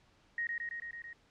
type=tone with echo; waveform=sine; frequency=1874 Hz; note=A#6; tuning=9 cents sharp; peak=-32 dBFS; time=0.38-0.47 s; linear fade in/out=2 ms; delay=110 ms; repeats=6; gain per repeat=-2 dB; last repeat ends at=1.13 s; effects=pink hiss -67 dBFS RMS until 1.3 s + low-pass 5000 Hz 12 dB/octave